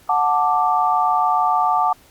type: chord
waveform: sine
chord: D major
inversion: first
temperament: just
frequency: 734.2 / 881 / 1174.7 Hz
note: F#5 / A5 / D6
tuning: -14 / +2 / 0 cents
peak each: -19 dBFS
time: 0.09-1.93 s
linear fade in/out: 5 ms
effects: pink hiss -51 dBFS RMS until 2.1 s + Opus 48 kbps